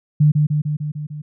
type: tone with echo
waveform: sine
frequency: 150 Hz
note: D3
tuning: 37 cents sharp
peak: -9 dBFS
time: 0.2-0.32 s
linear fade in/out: 10 ms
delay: 150 ms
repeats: 6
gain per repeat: -3 dB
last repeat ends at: 1.22 s
effects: none